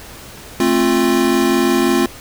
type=chord; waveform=square; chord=F major; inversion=first; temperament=equal with one note detuned; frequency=220 / 265.6 / 349.2 Hz; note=A3 / C4 / F4; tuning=0 / +26 / 0 cents; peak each=-20 / -17 / -16 dBFS; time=0.6-2.06 s; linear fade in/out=2 ms; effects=pink hiss -36 dBFS RMS until 2.2 s